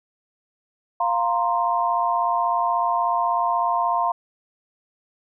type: chord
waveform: sine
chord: F suspended fourth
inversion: none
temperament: just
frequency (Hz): 698.5 / 931.3 / 1047.7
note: F5 / Bb5 / C6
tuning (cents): 0 / -2 / +2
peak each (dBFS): -23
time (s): 1-4.12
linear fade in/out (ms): 5
effects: none